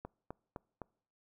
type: click train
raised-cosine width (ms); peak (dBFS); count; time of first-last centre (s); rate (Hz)
1; -28; 4; 0.05-0.817; 3.91
effects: noise-tail reverb RT60 0.6 s tail -26 dB re dry